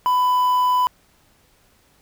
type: tone with quantisation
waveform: triangle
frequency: 998 Hz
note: B5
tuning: 18 cents sharp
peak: -13 dBFS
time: 0.06-0.87 s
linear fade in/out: 0 ms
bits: 6
effects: pink hiss -58 dBFS RMS until 2.01 s